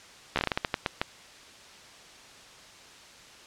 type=slowing click train; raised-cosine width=0.3 ms; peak=-9 dBFS; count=12; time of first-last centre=0.36-1.015 s; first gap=13 ms; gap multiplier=1.28; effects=white hiss -50 dBFS RMS until 3.46 s + low-pass 6000 Hz 12 dB/octave